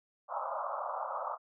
white band-pass noise, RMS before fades -37 dBFS, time 0.28-1.38 s, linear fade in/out 50 ms, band 540 to 1300 Hz, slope 96 dB/octave, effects none

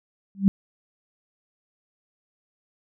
sine tone with exponential growth, 196 Hz, G3, in tune, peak -9 dBFS, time 0.35-0.48 s, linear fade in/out 0 ms, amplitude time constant 28 ms, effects none

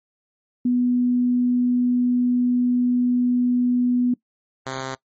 sine / 5% pulse tone pair in turn, 246.4 / 132.23 Hz, B3 / C3, -4 / +19 cents, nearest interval major seventh, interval 1077 cents, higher first, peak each -16 dBFS, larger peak neither, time 0.65-4.14 / 4.66-4.95 s, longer first, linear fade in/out 5 ms, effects noise-tail reverb RT60 0.1 s tail -21 dB re dry + MP3 32 kbps

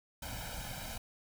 pink noise with comb filter, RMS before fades -42 dBFS, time 0.22-0.98 s, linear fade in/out 5 ms, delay 1.3 ms, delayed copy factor +0.9, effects none

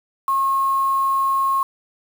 sine tone with quantisation, 1082 Hz, C#6, 42 cents flat, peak -16 dBFS, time 0.28-1.63 s, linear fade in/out 2 ms, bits 6, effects none

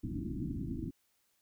white low-pass noise, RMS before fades -38 dBFS, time 0.03-0.91 s, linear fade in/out 10 ms, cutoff 330 Hz, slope 96 dB/octave, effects white hiss -75 dBFS RMS until 1.41 s

